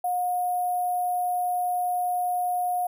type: tone with sample-and-hold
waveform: sine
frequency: 720 Hz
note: F#5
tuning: 47 cents flat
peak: -23 dBFS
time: 0.04-2.87 s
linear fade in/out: 5 ms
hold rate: 11025 Hz
effects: none